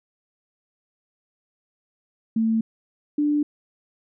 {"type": "tone pair in turn", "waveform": "sine", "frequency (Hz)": [223.7, 295.1], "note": ["A3", "D4"], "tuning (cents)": [29, 8], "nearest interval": "perfect fourth", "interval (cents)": 479, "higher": "second", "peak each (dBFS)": -18, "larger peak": "neither", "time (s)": [[2.36, 2.61], [3.18, 3.43]], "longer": "neither", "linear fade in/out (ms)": 5, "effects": []}